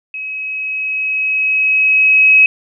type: tone with level ramp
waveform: sine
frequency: 2554 Hz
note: D#7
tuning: 45 cents sharp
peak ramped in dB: -22 to -4 dBFS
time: 0.14-2.46 s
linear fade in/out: 2 ms
effects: none